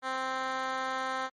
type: tone with band-pass filter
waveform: 10% pulse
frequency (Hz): 261.6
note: C4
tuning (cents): 0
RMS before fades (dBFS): -33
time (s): 0.02-1.3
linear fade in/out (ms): 50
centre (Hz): 1400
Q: 0.71
effects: MP3 48 kbps